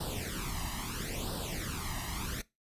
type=noise with flanger; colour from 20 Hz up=pink; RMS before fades=-37 dBFS; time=0-2.42 s; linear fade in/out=10 ms; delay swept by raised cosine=0.22 to 1.04 ms; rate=0.75 Hz; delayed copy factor=+0.8; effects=noise-tail reverb RT60 0.2 s tail -20 dB re dry + resampled to 32000 Hz